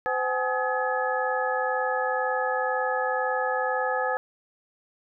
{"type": "tone cluster", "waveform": "sine", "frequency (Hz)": [512, 764, 846, 1266, 1698], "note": ["C5", "G5", "G#5", "D#6", "G#6"], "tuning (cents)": [-38, -45, 32, 30, 38], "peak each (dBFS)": [-28, -31, -30, -32, -30], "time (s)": [0.06, 4.17], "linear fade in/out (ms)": 0, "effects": []}